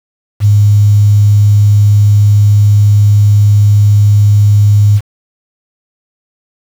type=tone with quantisation; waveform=sine; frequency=103.3 Hz; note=G#2; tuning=9 cents flat; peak=-3 dBFS; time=0.4-5.01 s; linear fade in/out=50 ms; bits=5; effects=none